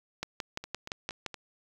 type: two click trains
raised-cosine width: 0.2 ms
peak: -23 / -16 dBFS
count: 4 / 7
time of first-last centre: 0.64-1.343 / 0.23-1.263 s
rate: 4.27 / 5.81 Hz
effects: 8-bit